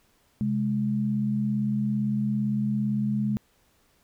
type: tone pair together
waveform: sine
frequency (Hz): 132.29 / 210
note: C3 / G#3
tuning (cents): +19 / +19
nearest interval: minor sixth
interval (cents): 800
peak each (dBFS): -29 / -24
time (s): 0.41-3.37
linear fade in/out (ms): 0
effects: pink hiss -65 dBFS RMS until 4.03 s